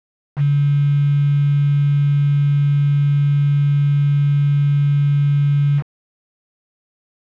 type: tone with quantisation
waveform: sine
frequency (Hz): 143.4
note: D3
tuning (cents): -41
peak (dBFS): -12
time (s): 0.36-5.83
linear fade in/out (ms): 50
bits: 5
effects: low-pass 2000 Hz 12 dB/octave